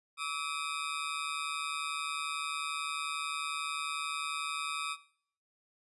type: ring-modulated tone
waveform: 20% pulse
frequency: 1220 Hz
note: D#6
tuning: 34 cents flat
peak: -26 dBFS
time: 0.17-4.97 s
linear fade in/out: 50 ms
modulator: 75.6 Hz
effects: noise-tail reverb RT60 0.6 s tail -19 dB re dry + resampled to 24000 Hz